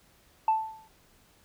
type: tone with exponential decay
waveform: sine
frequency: 880 Hz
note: A5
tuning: in tune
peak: -17 dBFS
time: 0.48-0.88 s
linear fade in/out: 2 ms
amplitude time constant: 86 ms
effects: tanh soft clip ceiling -17 dBFS + pink hiss -62 dBFS RMS until 1.44 s